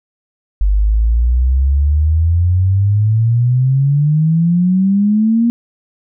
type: exponential sweep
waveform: sine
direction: up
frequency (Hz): 48.22 to 237.6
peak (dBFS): -9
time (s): 0.61-5.5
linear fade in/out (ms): 0
effects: none